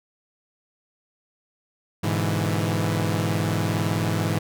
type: chord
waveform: sawtooth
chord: E dominant seventh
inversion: first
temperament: equal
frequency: 103.83 / 123.47 / 146.83 / 164.81 Hz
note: G#2 / B2 / D3 / E3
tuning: 0 / 0 / 0 / 0 cents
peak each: -21 / -27 / -27 / -22 dBFS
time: 2.03-4.39 s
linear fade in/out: 10 ms
effects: none